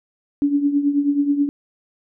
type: tone with tremolo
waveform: sine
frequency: 286 Hz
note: D4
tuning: 46 cents flat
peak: -12 dBFS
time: 0.42-1.49 s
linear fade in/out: 0 ms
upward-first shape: triangle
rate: 9.3 Hz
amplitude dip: 75%
effects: none